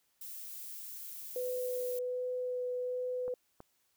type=noise; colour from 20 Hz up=violet; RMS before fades=-45 dBFS; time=0.21-1.99 s; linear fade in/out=5 ms
type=tone with vibrato; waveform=sine; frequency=499.5 Hz; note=B4; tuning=20 cents sharp; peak=-33 dBFS; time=1.36-3.34 s; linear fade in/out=2 ms; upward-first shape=sine; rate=1.3 Hz; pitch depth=8 cents each way
type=clicks; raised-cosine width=1 ms; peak=-34 dBFS; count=2; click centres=3.28 / 3.604 s
effects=white hiss -75 dBFS RMS until 3.96 s